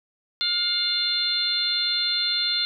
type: harmonic tone with a mistuned harmonic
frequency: 711 Hz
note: F5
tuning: 31 cents sharp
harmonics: 2 / 3 / 4 / 5 / 6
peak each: -34 / -35 / -35 / -25 / -24 dBFS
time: 0.41-2.65 s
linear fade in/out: 0 ms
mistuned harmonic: 6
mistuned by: -48 cents
effects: none